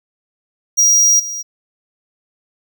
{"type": "tone with level steps", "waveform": "square", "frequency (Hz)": 5730, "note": "F8", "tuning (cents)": 44, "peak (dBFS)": [-9, -23], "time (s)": [0.77, 1.43], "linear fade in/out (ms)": 20, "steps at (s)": 1.19, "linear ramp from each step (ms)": 10, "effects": []}